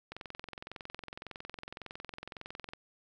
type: click train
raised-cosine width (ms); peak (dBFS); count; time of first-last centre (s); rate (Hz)
0.3; -26; 58; 0.12-2.735; 21.8
effects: none